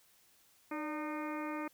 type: harmonic tone with a mistuned harmonic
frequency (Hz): 305.5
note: D#4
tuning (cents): -32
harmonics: 1 / 2 / 3 / 4 / 5 / 6 / 7 / 8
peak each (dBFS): -39 / -45 / -45 / -45 / -52 / -52 / -50 / -52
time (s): 0.71-1.68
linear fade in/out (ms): 5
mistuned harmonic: 2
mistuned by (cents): -66
effects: white hiss -67 dBFS RMS until 1.73 s